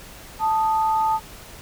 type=tone pair together; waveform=sine; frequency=880 / 1242 Hz; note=A5 / D#6; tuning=0 / -3 cents; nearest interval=tritone; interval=597 cents; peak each=-18 / -27 dBFS; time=0.39-1.2 s; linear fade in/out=50 ms; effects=added 50 Hz sine -49 dBFS peak until 1.61 s + pink hiss -42 dBFS RMS until 1.61 s